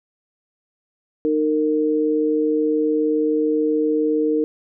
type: tone pair together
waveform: sine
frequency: 306.7 / 459.5 Hz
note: D#4 / A#4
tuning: -25 / -25 cents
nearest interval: perfect fifth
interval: 700 cents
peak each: -19 dBFS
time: 1.25-4.44 s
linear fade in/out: 0 ms
effects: none